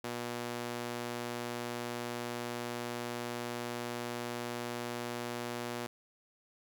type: tone with high-pass filter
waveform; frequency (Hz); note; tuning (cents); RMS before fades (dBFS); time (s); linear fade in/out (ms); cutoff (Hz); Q
sawtooth; 120; B2; -49; -39; 0.04-5.87; 5; 280; 0.7
effects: none

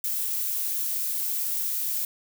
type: noise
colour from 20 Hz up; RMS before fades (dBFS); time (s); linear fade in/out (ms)
violet; -28; 0.04-2.05; 2
effects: none

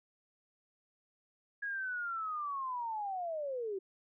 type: linear sweep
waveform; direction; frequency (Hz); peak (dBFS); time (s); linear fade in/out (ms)
sine; down; 1665 to 370; -35; 1.62-3.79; 10
effects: none

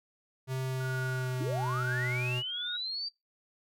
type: tone with pitch glide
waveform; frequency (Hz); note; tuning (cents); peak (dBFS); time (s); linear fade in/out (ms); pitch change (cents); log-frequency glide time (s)
square; 130.81 to 124.47; C3 to B2; 0 to +14; -32; 0.47-2.43; 50; -86; 0.62-2.09
type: tone with tremolo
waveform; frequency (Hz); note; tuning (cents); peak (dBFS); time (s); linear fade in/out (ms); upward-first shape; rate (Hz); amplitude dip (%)
sine; 1447; F#6; -39; -36; 0.8-2.77; 10; sine; 1.1; 100
type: linear sweep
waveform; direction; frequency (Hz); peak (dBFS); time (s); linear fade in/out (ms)
sine; up; 261.6 to 4699; -33; 1.4-3.09; 10
effects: noise-tail reverb RT60 0.2 s tail -23 dB re dry

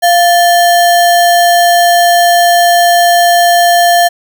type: tone with sample-and-hold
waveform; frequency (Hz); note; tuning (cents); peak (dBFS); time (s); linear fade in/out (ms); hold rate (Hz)
sine; 695; F5; -9; -4; 0.02-4.09; 20; 2450
effects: none

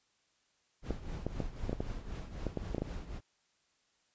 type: noise with tremolo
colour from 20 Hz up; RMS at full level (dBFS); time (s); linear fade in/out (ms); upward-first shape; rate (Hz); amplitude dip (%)
brown; -38; 0.82-3.21; 50; triangle; 3.9; 70
type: clicks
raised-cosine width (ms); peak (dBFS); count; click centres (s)
2; -20; 11; 0.907 / 1.266 / 1.403 / 1.695 / 1.73 / 1.805 / 2.467 / 2.573 / 2.747 / 2.782 / 2.82
effects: white hiss -74 dBFS RMS until 4.14 s + resampled to 16000 Hz

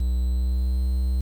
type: tone with pitch glide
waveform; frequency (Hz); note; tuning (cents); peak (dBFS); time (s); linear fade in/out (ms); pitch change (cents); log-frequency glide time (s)
triangle; 61.8 to 63.65; B1 to C2; +2 to -47; -18; 0-1.21; 5; +51; 0.21-0.85
effects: 8-bit

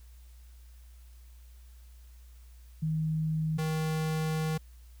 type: tone pair in turn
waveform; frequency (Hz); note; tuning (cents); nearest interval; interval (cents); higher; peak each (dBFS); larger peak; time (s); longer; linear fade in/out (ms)
sine / square; 157.5 / 157.5; D#3 / D#3; +21 / +21; unison; 0; neither; -27 / -29; first; 2.82-3.58 / 3.58-4.58; second; 10
effects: added 60 Hz sine -49 dBFS peak until 5 s + white hiss -65 dBFS RMS until 5 s

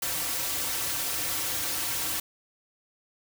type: noise with comb filter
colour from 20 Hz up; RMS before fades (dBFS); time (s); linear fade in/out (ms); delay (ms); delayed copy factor
white; -30; 0.02-2.2; 5; 4.8; -0.8
effects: none

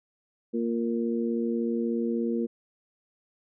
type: harmonic tone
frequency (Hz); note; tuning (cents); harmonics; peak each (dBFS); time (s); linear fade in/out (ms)
116.54; A#2; 0; 2 / 3 / 4; -27 / -31 / -32; 0.53-2.47; 20
effects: none

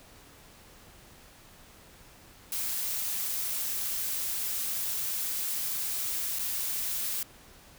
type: noise with dropouts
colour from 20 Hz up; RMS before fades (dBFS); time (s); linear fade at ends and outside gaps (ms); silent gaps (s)
blue; -32; 2.52-7.23; 2; 6.388-6.392
effects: pink hiss -54 dBFS RMS until 7.78 s

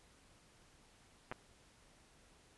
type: clicks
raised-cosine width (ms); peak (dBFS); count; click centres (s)
0.5; -27 / -28; 2; 1.315 / 1.323
effects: pink hiss -66 dBFS RMS until 2.57 s + resampled to 24000 Hz

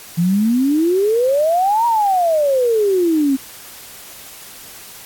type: exponential two-way sweep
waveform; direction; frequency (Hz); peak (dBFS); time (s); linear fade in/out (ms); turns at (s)
sine; up then down; 164.81 to 957 to 261.6; -12; 0.17-3.37; 20; 1.86
effects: white hiss -37 dBFS RMS until 5.05 s + AAC 64 kbps

